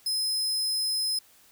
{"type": "tone", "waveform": "sawtooth", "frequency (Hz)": 5100, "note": "D#8", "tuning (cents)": 42, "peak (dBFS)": -23, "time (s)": [0.06, 1.19], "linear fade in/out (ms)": 5, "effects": ["white hiss -58 dBFS RMS until 1.51 s"]}